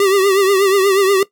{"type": "tone with vibrato", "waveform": "square", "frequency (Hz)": 390, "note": "G4", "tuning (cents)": -9, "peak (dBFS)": -11, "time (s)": [0, 1.23], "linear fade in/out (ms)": 2, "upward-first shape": "triangle", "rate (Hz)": 8.3, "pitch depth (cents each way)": 85, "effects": ["noise-tail reverb RT60 0.1 s tail -17 dB re dry"]}